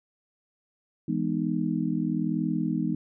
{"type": "chord", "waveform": "sine", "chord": "E major seventh", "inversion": "none", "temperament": "just", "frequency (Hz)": [164.81, 206, 247.2, 309], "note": ["E3", "G#3", "B3", "D#4"], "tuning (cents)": [0, -14, 2, -12], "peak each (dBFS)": -30, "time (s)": [1.08, 2.95], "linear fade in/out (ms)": 5, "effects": []}